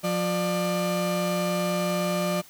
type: tone pair together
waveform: 35% pulse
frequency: 177.6 / 596.8 Hz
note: F3 / D5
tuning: +29 / +28 cents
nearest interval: octave + major sixth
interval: 2099 cents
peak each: -25 dBFS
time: 0.03-2.42 s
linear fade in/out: 20 ms
effects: white hiss -51 dBFS RMS until 2.49 s